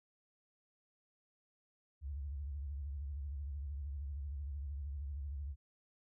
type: tone with vibrato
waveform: sine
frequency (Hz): 70.7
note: C#2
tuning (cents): +35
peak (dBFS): -39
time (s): 2.01-5.56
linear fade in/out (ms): 50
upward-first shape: sine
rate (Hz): 13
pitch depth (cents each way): 130
effects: none